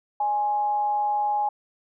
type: tone with frequency modulation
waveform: sine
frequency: 830.6 Hz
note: G#5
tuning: in tune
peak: -21 dBFS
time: 0.2-1.49 s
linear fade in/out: 5 ms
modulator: 234 Hz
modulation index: 0.21
effects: none